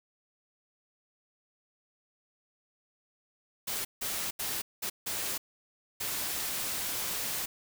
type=noise bursts at uneven times; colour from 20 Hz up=white; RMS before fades=-34 dBFS; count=6; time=3.67-3.85 / 4.01-4.31 / 4.39-4.62 / 4.82-4.9 / 5.06-5.38 / 6-7.46 s; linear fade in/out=10 ms; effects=none